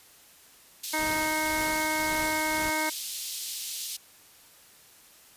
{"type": "high-pass noise", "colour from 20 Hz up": "pink", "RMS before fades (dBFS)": -35, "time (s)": [0.83, 3.97], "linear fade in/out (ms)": 10, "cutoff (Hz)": 3400, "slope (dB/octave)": 24}
{"type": "harmonic tone", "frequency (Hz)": 311.1, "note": "D#4", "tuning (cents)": 0, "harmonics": [1, 2, 3, 4, 5, 6, 7], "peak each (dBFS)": [-34, -35, -31, -40, -35, -40, -31], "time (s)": [0.93, 2.9], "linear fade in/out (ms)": 10}
{"type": "noise with tremolo", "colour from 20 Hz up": "pink", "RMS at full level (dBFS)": -38, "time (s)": [0.99, 2.7], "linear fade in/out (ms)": 0, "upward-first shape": "sine", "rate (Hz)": 1.9, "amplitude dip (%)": 75}
{"effects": ["white hiss -55 dBFS RMS until 5.36 s", "resampled to 32000 Hz"]}